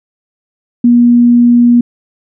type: tone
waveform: sine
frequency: 240 Hz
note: B3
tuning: 49 cents flat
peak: -3 dBFS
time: 0.84-1.81 s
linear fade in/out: 5 ms
effects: none